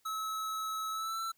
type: tone with pitch glide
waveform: square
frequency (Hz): 1295 to 1336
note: E6 to E6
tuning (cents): -31 to +23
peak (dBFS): -35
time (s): 0.05-1.32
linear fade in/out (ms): 10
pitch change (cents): +54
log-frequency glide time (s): 0.9-1.2
effects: white hiss -72 dBFS RMS until 1.37 s